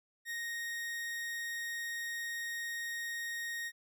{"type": "tone", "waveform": "40% pulse", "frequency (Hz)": 1864.7, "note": "A#6", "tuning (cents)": 0, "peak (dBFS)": -36, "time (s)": [0.25, 3.72], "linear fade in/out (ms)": 50, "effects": []}